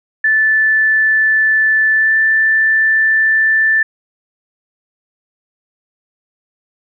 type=tone with pitch glide; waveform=sine; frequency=1753 to 1766.2 Hz; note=A6 to A6; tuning=-7 to +6 cents; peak=-9 dBFS; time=0.24-3.83 s; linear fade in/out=5 ms; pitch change=+13 cents; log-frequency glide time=1.93-2.15 s; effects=none